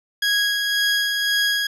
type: tone with tremolo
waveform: 20% pulse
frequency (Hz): 1653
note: G#6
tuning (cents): -9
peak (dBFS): -12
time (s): 0.22-1.67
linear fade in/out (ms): 5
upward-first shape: sine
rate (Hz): 1.9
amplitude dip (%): 35
effects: low-pass 11000 Hz 12 dB/octave